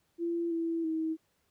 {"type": "tone with pitch steps", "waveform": "sine", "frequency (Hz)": [339.4, 331.3, 319.7], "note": ["F4", "E4", "D#4"], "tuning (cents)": [-49, 9, 47], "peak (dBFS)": -29, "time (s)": [0.18, 1.17], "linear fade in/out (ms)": 50, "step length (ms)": 330, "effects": ["pink hiss -74 dBFS RMS until 1.5 s", "high-pass 60 Hz 12 dB/octave"]}